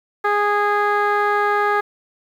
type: tone with low-pass filter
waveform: 15% pulse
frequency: 412.6 Hz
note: G#4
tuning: 11 cents flat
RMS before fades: -18 dBFS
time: 0.24-1.81 s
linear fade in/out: 10 ms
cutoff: 1700 Hz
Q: 1.5
effects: 8-bit